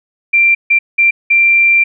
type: tone bursts at uneven times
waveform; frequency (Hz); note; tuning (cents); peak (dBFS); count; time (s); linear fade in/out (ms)
sine; 2364; D7; +11; -6; 4; 0.33-0.55 / 0.7-0.79 / 0.98-1.11 / 1.3-1.84; 10
effects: none